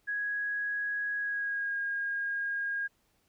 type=tone with pitch glide; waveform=sine; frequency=1661.2 to 1627 Hz; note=G#6 to G#6; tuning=0 to -36 cents; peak=-30 dBFS; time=0.07-2.88 s; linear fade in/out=20 ms; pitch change=-36 cents; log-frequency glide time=1.16-1.78 s; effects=pink hiss -72 dBFS RMS until 3.28 s